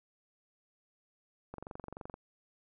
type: click train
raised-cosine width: 1 ms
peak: -29 dBFS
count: 15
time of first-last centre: 1.54-2.141 s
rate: 23.3 Hz
effects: none